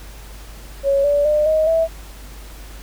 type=tone with pitch steps; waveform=sine; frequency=554.4 / 577.6 / 601.8 / 627 / 653.2 Hz; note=C#5 / D5 / D5 / D#5 / E5; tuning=0 / -29 / +42 / +13 / -16 cents; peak=-13 dBFS; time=0.83-1.88 s; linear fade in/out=50 ms; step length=210 ms; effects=added 50 Hz sine -35 dBFS peak until 2.82 s + pink hiss -42 dBFS RMS until 2.82 s